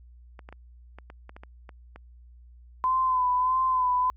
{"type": "clicks", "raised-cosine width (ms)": 0.5, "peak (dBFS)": -29, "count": 10, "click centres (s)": [0.392, 0.489, 0.526, 0.986, 1.101, 1.294, 1.365, 1.435, 1.692, 1.96]}
{"type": "tone with vibrato", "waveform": "sine", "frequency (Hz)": 1017, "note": "C6", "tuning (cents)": -50, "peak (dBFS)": -21, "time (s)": [2.84, 4.1], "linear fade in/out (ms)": 0, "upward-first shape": "sine", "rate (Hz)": 1.6, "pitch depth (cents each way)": 39}
{"effects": ["added 60 Hz sine -48 dBFS peak until 4.16 s"]}